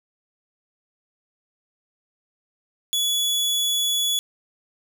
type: tone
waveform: sawtooth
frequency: 3400 Hz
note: G#7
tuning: 40 cents sharp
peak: -17 dBFS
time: 2.93-4.19 s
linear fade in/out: 0 ms
effects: none